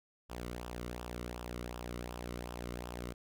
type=tone with flanger; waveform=sawtooth; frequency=60.2 Hz; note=B1; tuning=44 cents flat; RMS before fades=-43 dBFS; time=0.29-3.14 s; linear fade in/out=20 ms; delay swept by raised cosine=0.46 to 1.22 ms; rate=2.7 Hz; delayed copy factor=-0.6; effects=none